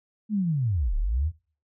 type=linear two-way sweep; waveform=sine; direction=down then up; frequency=221.5 to 32.16 to 86.4 Hz; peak=-22 dBFS; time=0.29-1.32 s; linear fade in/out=50 ms; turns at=0.96 s; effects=noise-tail reverb RT60 0.4 s tail -21 dB re dry